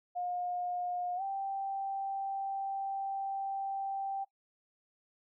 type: tone with pitch glide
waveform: sine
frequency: 714 to 783.1 Hz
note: F5 to G5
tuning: +38 to -2 cents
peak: -33 dBFS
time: 0.15-4.25 s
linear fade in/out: 20 ms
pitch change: +160 cents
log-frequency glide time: 1.16-1.22 s
effects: noise-tail reverb RT60 0.1 s tail -19 dB re dry